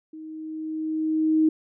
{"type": "tone with level ramp", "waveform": "sine", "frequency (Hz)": 314.3, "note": "D#4", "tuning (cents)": 18, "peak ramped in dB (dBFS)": [-37, -15], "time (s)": [0.13, 1.49], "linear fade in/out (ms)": 5, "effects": []}